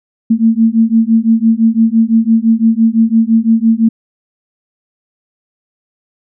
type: beating tone pair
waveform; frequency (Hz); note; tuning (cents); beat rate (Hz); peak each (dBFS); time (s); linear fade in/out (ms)
sine; 222.7 / 228.6; A3 / A#3; +21 / -34; 5.9; -10; 0.3-3.89; 10
effects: none